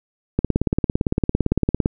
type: click train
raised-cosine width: 3 ms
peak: -4 dBFS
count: 27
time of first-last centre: 0.39-1.859 s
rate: 17.7 Hz
effects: none